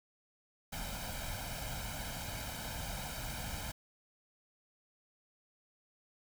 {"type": "noise with comb filter", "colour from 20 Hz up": "pink", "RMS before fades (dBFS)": -41, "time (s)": [0.72, 3.72], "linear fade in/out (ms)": 10, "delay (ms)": 1.3, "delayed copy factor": 0.75, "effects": []}